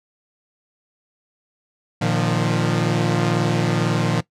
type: chord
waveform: sawtooth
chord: Bb suspended fourth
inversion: none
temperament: equal with one note detuned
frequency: 116.54 / 152.54 / 174.61 Hz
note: Bb2 / Eb3 / F3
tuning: 0 / -34 / 0 cents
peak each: -18 dBFS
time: 2.01-4.21 s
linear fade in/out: 10 ms
effects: noise-tail reverb RT60 0.1 s tail -19 dB re dry + low-pass 7000 Hz 12 dB/octave